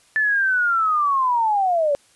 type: linear sweep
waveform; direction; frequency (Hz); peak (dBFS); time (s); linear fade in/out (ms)
sine; down; 1760 to 554.4; -16; 0.16-1.95; 0
effects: white hiss -56 dBFS RMS until 2.15 s + resampled to 24000 Hz